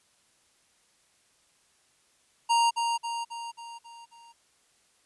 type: tone with echo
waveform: square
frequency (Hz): 932.3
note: A#5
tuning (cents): 0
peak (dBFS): -21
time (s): 2.49-2.71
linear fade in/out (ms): 20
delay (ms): 270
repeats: 6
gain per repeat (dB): -5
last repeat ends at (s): 4.33
effects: white hiss -66 dBFS RMS until 5.05 s + resampled to 24000 Hz